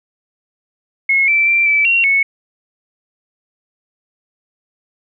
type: tone with pitch steps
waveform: sine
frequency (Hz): 2173 / 2332 / 2355 / 2312 / 2745 / 2206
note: C#7 / D7 / D7 / D7 / F7 / C#7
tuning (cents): -35 / -13 / +4 / -28 / -31 / -9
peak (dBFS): -10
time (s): 1.09-2.23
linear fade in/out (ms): 5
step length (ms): 190
effects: none